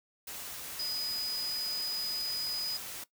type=tone in noise; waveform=sine; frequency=4971 Hz; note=D#8; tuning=2 cents flat; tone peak=-32 dBFS; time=0.79-2.77 s; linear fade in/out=5 ms; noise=white; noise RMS=-42 dBFS; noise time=0.27-3.04 s; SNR=+7 dB; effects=noise-tail reverb RT60 0.1 s tail -17 dB re dry